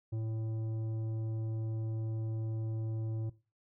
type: tone with tanh clipping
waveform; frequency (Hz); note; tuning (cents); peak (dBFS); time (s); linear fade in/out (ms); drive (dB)
sine; 111.1; A2; +17; -35; 0.12-3.3; 10; 10
effects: noise-tail reverb RT60 0.3 s tail -17 dB re dry